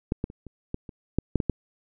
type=clicks; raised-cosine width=3 ms; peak=-11 / -14 / -29 / -28 / -16 / -26 / -9 / -8 / -13 / -10 dBFS; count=10; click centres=0.121 / 0.241 / 0.301 / 0.467 / 0.744 / 0.892 / 1.186 / 1.357 / 1.402 / 1.497 s; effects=none